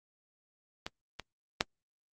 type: clicks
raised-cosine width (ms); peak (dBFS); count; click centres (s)
0.2; -18 / -22 / -8; 3; 0.865 / 1.197 / 1.609
effects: Opus 32 kbps